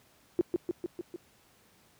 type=tone with echo; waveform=sine; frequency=349.2 Hz; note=F4; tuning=in tune; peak=-21 dBFS; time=0.39-0.41 s; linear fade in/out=0 ms; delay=150 ms; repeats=5; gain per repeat=-3 dB; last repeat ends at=1.16 s; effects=pink hiss -63 dBFS RMS until 1.99 s + high-pass 80 Hz 12 dB/octave